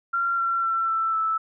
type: tone with pitch steps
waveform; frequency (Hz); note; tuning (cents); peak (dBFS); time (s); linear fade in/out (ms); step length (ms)
sine; 1377 / 1361.2 / 1345.5 / 1330.1 / 1314.8; F6 / F6 / E6 / E6 / E6; -25 / -45 / +35 / +15 / -5; -21; 0.13-1.38; 10; 250
effects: none